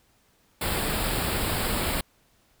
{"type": "band-stop noise", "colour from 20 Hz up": "pink", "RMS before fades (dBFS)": -27, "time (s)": [0.61, 2.01], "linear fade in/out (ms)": 5, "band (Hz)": [5100, 7400], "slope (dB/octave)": 96, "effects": ["pink hiss -64 dBFS RMS until 2.6 s"]}